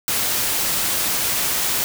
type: noise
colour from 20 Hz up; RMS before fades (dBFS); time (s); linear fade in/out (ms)
white; -21; 0.08-1.84; 0
effects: none